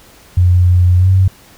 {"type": "tone with pitch glide", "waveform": "sine", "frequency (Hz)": [89.4, 94.44], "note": ["F2", "F#2"], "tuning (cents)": [41, 36], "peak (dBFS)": -6, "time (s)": [0.37, 1.28], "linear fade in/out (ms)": 5, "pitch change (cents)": 95, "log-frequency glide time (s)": [0.97, 1.09], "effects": ["pink hiss -43 dBFS RMS until 1.57 s"]}